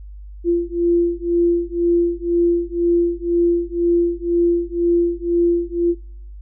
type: beating tone pair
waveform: sine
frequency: 343 / 345 Hz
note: F4 / F4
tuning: -31 / -21 cents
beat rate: 2 Hz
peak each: -18 dBFS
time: 0.44-5.95 s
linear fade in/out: 50 ms
effects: noise-tail reverb RT60 0.7 s tail -24 dB re dry + added 50 Hz sine -33 dBFS peak until 6.41 s